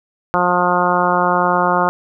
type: harmonic tone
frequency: 178.1 Hz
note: F3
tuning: 34 cents sharp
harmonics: 1 / 2 / 3 / 4 / 5 / 6 / 7 / 8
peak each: -23 / -23 / -21 / -20 / -19 / -20 / -20 / -23 dBFS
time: 0.34-1.89 s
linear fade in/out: 0 ms
effects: none